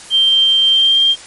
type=tone with pitch glide; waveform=sine; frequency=3150 to 3188 Hz; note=G7 to G7; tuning=+8 to +28 cents; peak=-8 dBFS; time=0.1-1.16 s; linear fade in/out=50 ms; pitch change=+20 cents; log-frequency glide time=0.73-0.99 s; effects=white hiss -35 dBFS RMS until 1.26 s + MP3 48 kbps